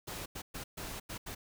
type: noise bursts at uneven times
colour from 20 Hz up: pink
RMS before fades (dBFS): -42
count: 6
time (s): 0.07-0.26 / 0.35-0.42 / 0.54-0.64 / 0.77-1 / 1.09-1.18 / 1.26-1.35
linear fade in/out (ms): 10
effects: none